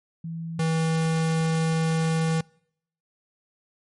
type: tone pair in turn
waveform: sine / square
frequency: 164.81 / 161.7 Hz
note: E3 / E3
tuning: 0 / -33 cents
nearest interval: unison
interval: 33 cents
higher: first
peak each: -30 / -22 dBFS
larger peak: second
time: 0.24-0.59 / 0.59-2.41 s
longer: second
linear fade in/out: 5 ms
effects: noise-tail reverb RT60 0.7 s tail -26 dB re dry + MP3 48 kbps